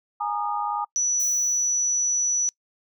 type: chord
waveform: sine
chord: Ab suspended second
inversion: none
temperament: equal with one note detuned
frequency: 830.6 / 932.3 / 1226 Hz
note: Ab5 / Bb5 / Eb6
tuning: 0 / 0 / -26 cents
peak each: -27 / -30 / -29 dBFS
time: 0.2-0.85 s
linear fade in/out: 10 ms
type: tone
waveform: sine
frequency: 5920 Hz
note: F#8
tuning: in tune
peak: -20 dBFS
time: 0.96-2.49 s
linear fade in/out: 0 ms
type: noise with exponential decay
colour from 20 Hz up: violet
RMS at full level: -34 dBFS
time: 1.2-1.99 s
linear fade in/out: 0 ms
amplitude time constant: 170 ms
effects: noise-tail reverb RT60 0.1 s tail -25 dB re dry

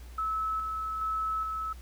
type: tone with tremolo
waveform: sine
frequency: 1300 Hz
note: E6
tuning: 24 cents flat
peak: -28 dBFS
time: 0.18-1.73 s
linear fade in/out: 5 ms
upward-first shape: square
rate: 1.2 Hz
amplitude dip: 30%
effects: added 60 Hz sine -43 dBFS peak until 1.81 s + pink hiss -56 dBFS RMS until 1.81 s

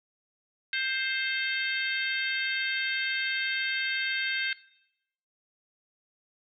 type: harmonic tone with a mistuned harmonic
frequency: 526 Hz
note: C5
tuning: 9 cents sharp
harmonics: 3 / 4 / 5 / 6 / 7 / 8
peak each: -31 / -33 / -35 / -37 / -38 / -39 dBFS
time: 0.73-4.53 s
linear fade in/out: 2 ms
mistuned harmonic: 8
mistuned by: +77 cents
effects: noise-tail reverb RT60 0.8 s tail -19 dB re dry

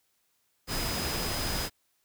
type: tone in noise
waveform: sine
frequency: 5010 Hz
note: D#8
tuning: 11 cents sharp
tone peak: -37 dBFS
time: 0.67-1.7 s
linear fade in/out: 50 ms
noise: pink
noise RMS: -32 dBFS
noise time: 0.67-1.7 s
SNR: -8 dB
effects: white hiss -73 dBFS RMS until 2.04 s

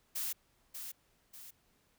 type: noise with echo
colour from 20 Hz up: blue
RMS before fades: -37 dBFS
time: 0.15-0.33 s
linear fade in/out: 10 ms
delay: 590 ms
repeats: 2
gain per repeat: -7 dB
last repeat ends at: 1.51 s
effects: pink hiss -72 dBFS RMS until 1.98 s

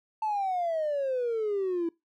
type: exponential sweep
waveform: triangle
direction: down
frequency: 885 to 329.6 Hz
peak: -23 dBFS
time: 0.22-1.89 s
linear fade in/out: 5 ms
effects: noise-tail reverb RT60 0.2 s tail -25 dB re dry + tanh soft clip ceiling -23 dBFS

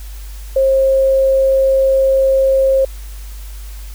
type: tone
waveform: sine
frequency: 535 Hz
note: C5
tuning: 38 cents sharp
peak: -9 dBFS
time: 0.56-2.85 s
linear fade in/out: 5 ms
effects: added 50 Hz sine -27 dBFS peak until 3.94 s + white hiss -41 dBFS RMS until 3.94 s

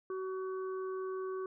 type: harmonic tone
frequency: 377.1 Hz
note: F#4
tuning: 33 cents sharp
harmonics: 1 / 3 / 4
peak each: -36 / -45 / -54 dBFS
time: 0.1-1.46 s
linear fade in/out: 2 ms
effects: none

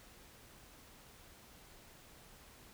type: silence
effects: pink hiss -59 dBFS RMS until 2.73 s

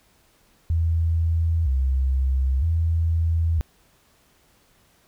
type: tone with vibrato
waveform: sine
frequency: 73.8 Hz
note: D2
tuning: 9 cents sharp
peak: -18 dBFS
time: 0.7-3.61 s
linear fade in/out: 0 ms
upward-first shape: square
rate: 0.52 Hz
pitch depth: 190 cents each way
effects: pink hiss -60 dBFS RMS until 5.07 s

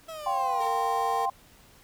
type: exponential sweep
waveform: 30% pulse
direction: down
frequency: 660 to 446.8 Hz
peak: -34 dBFS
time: 0.08-0.68 s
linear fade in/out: 10 ms
type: chord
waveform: sine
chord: F suspended second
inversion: none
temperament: equal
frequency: 698.5 / 784 / 1046.5 Hz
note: F5 / G5 / C6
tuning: 0 / 0 / 0 cents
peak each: -33 / -27 / -29 dBFS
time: 0.26-1.3 s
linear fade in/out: 5 ms
type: tone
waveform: 35% pulse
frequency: 460 Hz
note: A#4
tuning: 23 cents flat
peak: -31 dBFS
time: 0.6-1.26 s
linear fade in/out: 10 ms
effects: pink hiss -56 dBFS RMS until 1.83 s

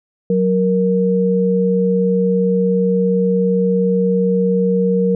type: tone pair together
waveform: sine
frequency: 185 / 467.8 Hz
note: F#3 / A#4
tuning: 0 / +6 cents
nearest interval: octave + major third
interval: 1606 cents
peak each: -15 dBFS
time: 0.3-5.15 s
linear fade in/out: 2 ms
effects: none

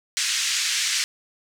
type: band-pass noise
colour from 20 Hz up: white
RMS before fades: -24 dBFS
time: 0.17-1.04 s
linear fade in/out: 0 ms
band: 1700 to 7300 Hz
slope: 24 dB/octave
effects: none

